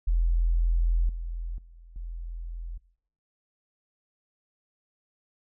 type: tone with level steps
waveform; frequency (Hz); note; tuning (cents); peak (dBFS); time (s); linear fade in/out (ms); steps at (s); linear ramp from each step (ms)
sine; 42.1; E1; +37; -20 / -30 / -46 / -33; 0.07-2.78; 10; 1.09 / 1.58 / 1.96; 2
effects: noise-tail reverb RT60 0.7 s tail -21 dB re dry